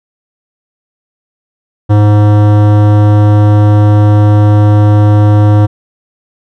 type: tone with hard clipping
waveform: sine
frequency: 104.4 Hz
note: G#2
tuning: 10 cents sharp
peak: -5 dBFS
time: 1.89-5.67 s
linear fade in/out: 20 ms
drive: 17 dB
effects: none